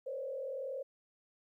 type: tone with frequency modulation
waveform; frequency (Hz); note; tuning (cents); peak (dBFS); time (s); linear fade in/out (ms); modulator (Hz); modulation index
sine; 535; C5; +38; -37; 0.06-0.83; 10; 41; 0.98
effects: 13-bit